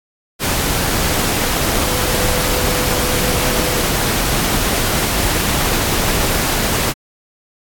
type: tone in noise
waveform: sine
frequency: 500 Hz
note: B4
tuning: 21 cents sharp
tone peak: -24 dBFS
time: 1.84-3.84 s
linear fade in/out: 50 ms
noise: pink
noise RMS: -17 dBFS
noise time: 0.39-6.94 s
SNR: -10 dB
effects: AAC 64 kbps